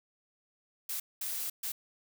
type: noise bursts at uneven times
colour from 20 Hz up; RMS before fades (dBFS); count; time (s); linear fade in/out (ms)
blue; -36; 3; 0.89-1 / 1.21-1.5 / 1.63-1.72; 5
effects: none